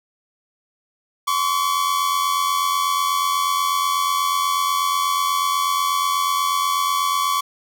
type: tone pair together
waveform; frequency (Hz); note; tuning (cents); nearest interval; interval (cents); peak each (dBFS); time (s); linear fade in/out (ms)
45% pulse; 1046.5 / 1134.7; C6 / C#6; 0 / +40; minor second; 140; -24 / -19; 1.27-7.41; 10
effects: none